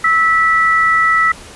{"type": "tone pair together", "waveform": "sine", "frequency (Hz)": [1306.8, 1958], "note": ["E6", "B6"], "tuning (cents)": [-15, -15], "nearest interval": "perfect fifth", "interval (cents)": 700, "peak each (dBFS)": -12, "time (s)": [0.04, 1.32], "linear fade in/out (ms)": 5, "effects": ["pink hiss -36 dBFS RMS until 1.55 s", "resampled to 24000 Hz"]}